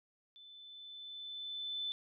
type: tone with level ramp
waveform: sine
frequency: 3517 Hz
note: A7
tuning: 1 cent flat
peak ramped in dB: -54 to -35 dBFS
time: 0.36-1.92 s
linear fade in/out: 0 ms
effects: none